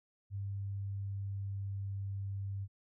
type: tone with pitch glide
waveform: sine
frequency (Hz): 99.2 to 98.51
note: G2 to G2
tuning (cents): +21 to +9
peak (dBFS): -36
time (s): 0.3-2.68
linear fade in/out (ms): 50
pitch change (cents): -12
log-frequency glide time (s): 0.55-2.02
effects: none